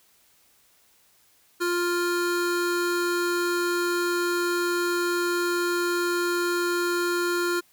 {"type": "tone pair together", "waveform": "square", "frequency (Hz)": [350.2, 1401], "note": ["F4", "F6"], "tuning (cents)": [5, 5], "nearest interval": "2 octaves", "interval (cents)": 2400, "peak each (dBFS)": [-25, -29], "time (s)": [1.6, 7.61], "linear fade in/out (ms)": 20, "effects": ["white hiss -61 dBFS RMS until 7.72 s"]}